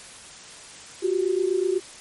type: tone pair together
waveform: sine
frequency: 358.4 / 386.5 Hz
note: F4 / G4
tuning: +45 / -24 cents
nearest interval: minor second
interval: 131 cents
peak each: -23 dBFS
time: 1.02-1.8 s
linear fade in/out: 20 ms
effects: white hiss -43 dBFS RMS until 2 s + MP3 48 kbps